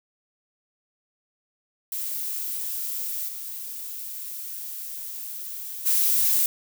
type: noise with level steps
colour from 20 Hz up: violet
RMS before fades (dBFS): -30 / -35 / -21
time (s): 1.92-6.46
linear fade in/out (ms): 2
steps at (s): 3.27 / 5.85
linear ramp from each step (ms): 20
effects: none